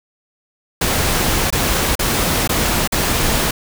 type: noise with dropouts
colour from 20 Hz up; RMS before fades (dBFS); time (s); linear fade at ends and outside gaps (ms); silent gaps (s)
pink; -17; 0.81-3.51; 5; 1.504-1.525 / 1.954-1.992 / 2.476-2.492 / 2.876-2.921
effects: none